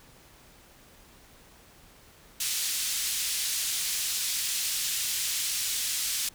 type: band-pass noise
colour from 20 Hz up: white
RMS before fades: -30 dBFS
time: 2.4-6.29 s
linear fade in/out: 5 ms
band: 2800 to 9800 Hz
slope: 12 dB/octave
effects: pink hiss -55 dBFS RMS until 6.34 s